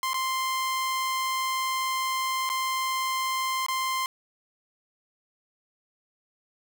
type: tone with dropouts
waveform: sawtooth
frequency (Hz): 1046.5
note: C6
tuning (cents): 0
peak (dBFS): -22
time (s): 0.03-4.06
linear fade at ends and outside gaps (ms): 1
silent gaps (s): 0.133-0.142 / 2.492-2.499 / 3.664-3.684
effects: none